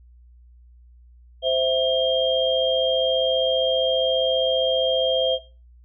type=tone cluster; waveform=sine; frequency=521 / 656 / 3208 Hz; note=C5 / E5 / G7; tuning=-7 / -9 / +39 cents; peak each=-22 dBFS; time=1.42-5.39 s; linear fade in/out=50 ms; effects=noise-tail reverb RT60 0.3 s tail -17 dB re dry + added 60 Hz sine -47 dBFS peak until 5.84 s